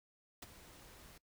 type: noise with ADSR envelope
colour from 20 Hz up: pink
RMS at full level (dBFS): -45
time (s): 0.42-1.18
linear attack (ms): 5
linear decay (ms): 24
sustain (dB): -13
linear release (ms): 5
effects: noise-tail reverb RT60 0.1 s tail -21 dB re dry